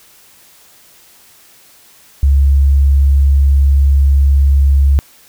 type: tone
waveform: sine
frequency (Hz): 69.3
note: C#2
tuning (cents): 0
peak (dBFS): -6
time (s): 2.23-4.99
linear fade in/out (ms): 0
effects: white hiss -45 dBFS RMS until 5.28 s